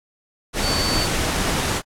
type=tone in noise; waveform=sine; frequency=4527 Hz; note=C#8; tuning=36 cents sharp; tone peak=-23 dBFS; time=0.61-1.08 s; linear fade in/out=50 ms; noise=pink; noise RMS=-22 dBFS; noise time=0.53-1.82 s; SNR=-4 dB; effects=low-pass 10000 Hz 12 dB/octave + AAC 64 kbps